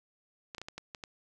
clicks, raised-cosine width 0.2 ms, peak -24 dBFS, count 7, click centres 0.548 / 0.582 / 0.616 / 0.685 / 0.78 / 0.948 / 1.038 s, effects none

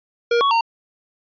square tone with pitch steps, 472.1 / 1116 / 918 Hz, A#4 / C#6 / A#5, +22 / +11 / -27 cents, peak -15 dBFS, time 0.31-0.61 s, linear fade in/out 5 ms, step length 100 ms, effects resampled to 11025 Hz

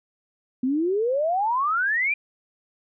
sine exponential sweep, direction up, 246.9 to 2434 Hz, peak -20 dBFS, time 0.63-2.14 s, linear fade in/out 5 ms, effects none

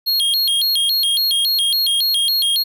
square tone with vibrato, 3729 Hz, A#7, in tune, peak -15 dBFS, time 0.06-2.64 s, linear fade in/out 20 ms, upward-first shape square, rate 3.6 Hz, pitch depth 240 cents each way, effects none

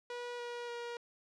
sawtooth tone with pitch steps, 484.8 / 480.1 / 475.4 Hz, B4 / B4 / A#4, -32 / -49 / +34 cents, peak -36 dBFS, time 0.1-0.97 s, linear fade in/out 2 ms, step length 290 ms, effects low-pass 5000 Hz 12 dB/octave

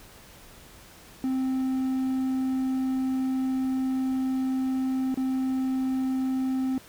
triangle tone with dropouts, 261.6 Hz, C4, in tune, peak -22 dBFS, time 1.24-6.78 s, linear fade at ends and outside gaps 1 ms, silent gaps 5.143-5.174 s, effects pink hiss -50 dBFS RMS until 6.88 s

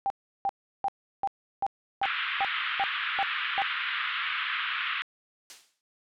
sine tone bursts, 790 Hz, G5, 13 cents sharp, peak -24 dBFS, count 10, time 0.06-3.62 s, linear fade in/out 0 ms, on 41 ms, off 350 ms
pink band-pass noise, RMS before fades -31 dBFS, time 2.03-5.02 s, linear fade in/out 0 ms, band 1200 to 3400 Hz, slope 48 dB/octave
blue noise with exponential decay, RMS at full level -35 dBFS, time 5.5-5.81 s, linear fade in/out 0 ms, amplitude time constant 66 ms
effects low-pass 6000 Hz 12 dB/octave

